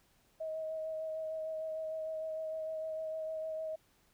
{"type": "tone with vibrato", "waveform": "sine", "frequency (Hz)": 634, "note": "D#5", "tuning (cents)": 32, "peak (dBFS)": -36, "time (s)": [0.4, 3.76], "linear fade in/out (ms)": 10, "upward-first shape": "sine", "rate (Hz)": 6.6, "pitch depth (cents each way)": 17, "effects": ["pink hiss -70 dBFS RMS until 4.13 s"]}